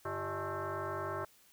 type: tone with frequency modulation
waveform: sine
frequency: 343.2 Hz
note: F4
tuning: 30 cents flat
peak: -35 dBFS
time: 0.05-1.25 s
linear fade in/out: 5 ms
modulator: 245 Hz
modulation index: 4.7
effects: white hiss -64 dBFS RMS until 1.52 s